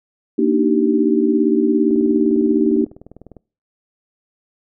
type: chord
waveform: sine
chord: Eb major seventh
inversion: second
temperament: equal with one note detuned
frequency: 233.1 / 293.7 / 311.1 / 386.4 Hz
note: Bb3 / D4 / Eb4 / G4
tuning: 0 / 0 / 0 / -25 cents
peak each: -18 dBFS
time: 0.38-2.85 s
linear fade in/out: 10 ms
type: click train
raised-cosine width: 2 ms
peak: -25 dBFS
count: 30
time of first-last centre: 1.91-3.367 s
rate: 19.9 Hz
effects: noise-tail reverb RT60 0.4 s tail -25 dB re dry